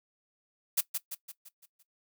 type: noise with echo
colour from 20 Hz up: blue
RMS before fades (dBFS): -26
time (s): 0.77-0.81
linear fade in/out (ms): 10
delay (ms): 170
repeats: 6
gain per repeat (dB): -6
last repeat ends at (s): 1.83
effects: noise-tail reverb RT60 0.1 s tail -17 dB re dry

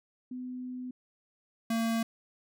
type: tone pair in turn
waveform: sine / square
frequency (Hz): 252 / 227.5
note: B3 / A#3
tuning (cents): +35 / -42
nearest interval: major second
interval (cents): 177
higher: first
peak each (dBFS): -36 / -28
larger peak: second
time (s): 0.31-0.91 / 1.7-2.03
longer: first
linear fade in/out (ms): 5
effects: none

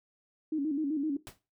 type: tone with vibrato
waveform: sine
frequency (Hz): 295.3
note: D4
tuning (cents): +10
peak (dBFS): -28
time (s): 0.52-1.17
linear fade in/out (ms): 5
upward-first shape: square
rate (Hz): 7.8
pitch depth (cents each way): 98
type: noise with exponential decay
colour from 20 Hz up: pink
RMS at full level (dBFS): -41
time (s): 1.27-1.39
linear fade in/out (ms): 0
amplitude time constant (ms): 25
effects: noise-tail reverb RT60 0.3 s tail -17 dB re dry

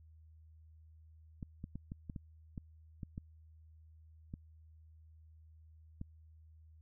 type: clicks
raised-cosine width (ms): 5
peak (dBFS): -30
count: 11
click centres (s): 1.428 / 1.641 / 1.756 / 1.919 / 2.098 / 2.162 / 2.578 / 3.032 / 3.179 / 4.339 / 6.014
effects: added 79 Hz sine -57 dBFS peak until 6.81 s

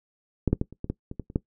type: clicks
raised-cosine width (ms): 3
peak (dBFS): -9 / -7 / -12 / -29 / -19 / -15 / -22 / -19 / -28 / -10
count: 10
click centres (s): 0.477 / 0.53 / 0.614 / 0.726 / 0.844 / 0.9 / 1.114 / 1.197 / 1.301 / 1.359
effects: noise-tail reverb RT60 0.1 s tail -19 dB re dry

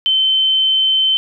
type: tone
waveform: sine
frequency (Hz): 3081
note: G7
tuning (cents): -31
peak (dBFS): -11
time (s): 0.06-1.17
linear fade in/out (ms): 0
effects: none

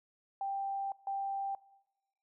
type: tone bursts at uneven times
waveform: sine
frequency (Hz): 787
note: G5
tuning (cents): +7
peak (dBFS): -33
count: 2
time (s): 0.41-0.92 / 1.07-1.55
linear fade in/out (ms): 2
effects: noise-tail reverb RT60 1.0 s tail -22 dB re dry

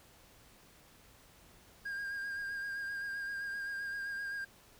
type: tone with vibrato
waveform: triangle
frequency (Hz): 1613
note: G6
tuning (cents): +49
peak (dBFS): -35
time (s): 1.85-4.45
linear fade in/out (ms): 10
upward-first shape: sine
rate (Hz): 7.7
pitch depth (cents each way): 27
effects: pink hiss -61 dBFS RMS until 4.79 s

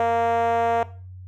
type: tone with band-pass filter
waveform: 5% pulse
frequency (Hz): 231.9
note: A#3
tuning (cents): -9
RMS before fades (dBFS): -21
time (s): 0-0.83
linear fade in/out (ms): 2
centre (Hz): 600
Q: 7.6
effects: noise-tail reverb RT60 0.4 s tail -17 dB re dry + added 92 Hz sine -37 dBFS peak until 1.27 s

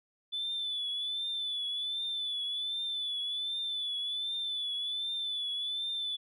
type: tone with vibrato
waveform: sine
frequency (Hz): 3487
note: A7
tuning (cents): -16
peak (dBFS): -31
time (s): 0.32-6.17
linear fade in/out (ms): 20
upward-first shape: triangle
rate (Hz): 1.3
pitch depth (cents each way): 62
effects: tanh soft clip ceiling -28 dBFS

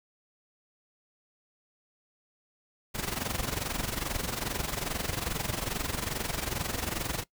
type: noise with amplitude modulation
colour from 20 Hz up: pink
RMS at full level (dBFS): -30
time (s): 2.94-7.24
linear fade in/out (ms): 20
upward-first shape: sine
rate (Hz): 22.4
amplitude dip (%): 75
effects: noise-tail reverb RT60 0.1 s tail -20 dB re dry

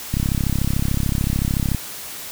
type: click train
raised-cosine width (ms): 5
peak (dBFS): -8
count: 55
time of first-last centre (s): 0.14-1.747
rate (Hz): 33.6
effects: white hiss -33 dBFS RMS until 2.31 s

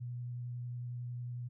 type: tone with vibrato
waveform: sine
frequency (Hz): 122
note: B2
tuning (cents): -21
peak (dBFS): -38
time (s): 0-1.49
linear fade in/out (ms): 20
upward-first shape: triangle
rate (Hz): 11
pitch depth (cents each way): 13
effects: none

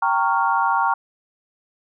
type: chord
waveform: sine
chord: G half-diminished seventh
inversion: none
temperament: equal with one note detuned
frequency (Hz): 784 / 923.8 / 1108.7 / 1396.9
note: G5 / Bb5 / Db6 / F6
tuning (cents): 0 / -16 / 0 / 0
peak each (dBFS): -23 / -20 / -22 / -24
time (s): 0.02-0.94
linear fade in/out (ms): 5
effects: none

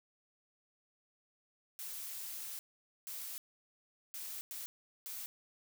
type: noise bursts at uneven times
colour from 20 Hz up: blue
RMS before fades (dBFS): -44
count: 5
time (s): 1.79-2.59 / 3.07-3.38 / 4.14-4.41 / 4.51-4.66 / 5.06-5.26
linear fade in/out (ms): 0
effects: none

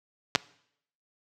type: clicks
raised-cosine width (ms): 0.2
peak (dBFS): -3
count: 2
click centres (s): 0.351 / 0.358
effects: noise-tail reverb RT60 0.7 s tail -22 dB re dry + high-pass 80 Hz 12 dB/octave

